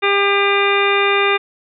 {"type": "harmonic tone", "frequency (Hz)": 400, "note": "G4", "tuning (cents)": 35, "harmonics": [1, 2, 3, 4, 5, 6, 7, 9], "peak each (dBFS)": [-17, -23, -19, -24, -22, -19, -26, -25], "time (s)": [0.02, 1.38], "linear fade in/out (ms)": 20, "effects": []}